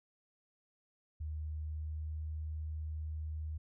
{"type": "tone with pitch glide", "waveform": "sine", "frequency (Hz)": [77, 77.63], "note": ["D#2", "D#2"], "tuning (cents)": [-17, -3], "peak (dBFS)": -37, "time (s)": [1.2, 3.58], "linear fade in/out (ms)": 10, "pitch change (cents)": 14, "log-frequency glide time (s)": [1.62, 2.18], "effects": []}